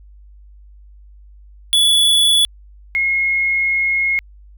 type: tone pair in turn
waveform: square / sine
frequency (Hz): 3425 / 2159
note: A7 / C#7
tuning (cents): -47 / -46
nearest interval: minor sixth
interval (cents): 799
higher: first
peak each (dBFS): -11 / -14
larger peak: first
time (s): 1.73-2.45 / 2.95-4.19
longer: second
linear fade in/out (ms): 0
effects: added 50 Hz sine -40 dBFS peak until 4.57 s